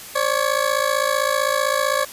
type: ring-modulated tone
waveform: 20% pulse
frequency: 560 Hz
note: C#5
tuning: 18 cents sharp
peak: -10 dBFS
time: 0.15-2.05 s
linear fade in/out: 10 ms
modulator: 27.8 Hz
effects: white hiss -37 dBFS RMS until 2.12 s + resampled to 32000 Hz